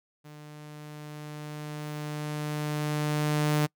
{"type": "tone with level ramp", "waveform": "sawtooth", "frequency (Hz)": 150.1, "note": "D3", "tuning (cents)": 38, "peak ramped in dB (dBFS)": [-41, -18], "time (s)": [0.24, 3.67], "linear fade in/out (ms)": 20, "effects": ["noise-tail reverb RT60 0.1 s tail -25 dB re dry"]}